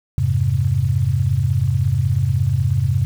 sine chord, F minor, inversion none, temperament equal with one note detuned, 87.31 / 103.83 / 132.95 Hz, F2 / Ab2 / C3, 0 / 0 / +28 cents, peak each -21 / -19 / -18 dBFS, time 0.18-3.05 s, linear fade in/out 0 ms, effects 7-bit

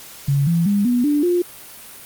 sine tone with pitch steps, 140 / 168.42 / 202.6 / 243.8 / 293.2 / 352.8 Hz, C#3 / E3 / G#3 / B3 / D4 / F4, +18 / +37 / -43 / -22 / -3 / +18 cents, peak -14 dBFS, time 0.28-1.42 s, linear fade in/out 5 ms, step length 190 ms, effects white hiss -39 dBFS RMS until 2.05 s + Opus 48 kbps

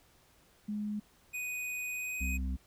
sine tone, 209.3 Hz, G#3, 14 cents sharp, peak -33 dBFS, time 0.68-1 s, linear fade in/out 10 ms
square tone with pitch glide, 2489 to 2505 Hz, D#7 to D#7, 0 to +11 cents, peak -36 dBFS, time 1.33-2.38 s, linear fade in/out 20 ms, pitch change +11 cents, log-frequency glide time 1.89-2.16 s
harmonic tone, 64.8 Hz, C2, 16 cents flat, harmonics 1 / 3 / 4, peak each -32 / -42 / -44 dBFS, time 2.2-2.57 s, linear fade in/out 20 ms
effects pink hiss -65 dBFS RMS until 2.66 s

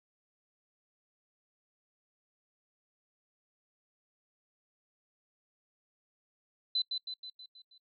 sine tone with echo, 4022 Hz, B7, 31 cents sharp, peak -27 dBFS, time 6.75-6.82 s, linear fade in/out 5 ms, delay 160 ms, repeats 6, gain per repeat -5 dB, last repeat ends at 7.78 s, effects noise-tail reverb RT60 0.1 s tail -26 dB re dry

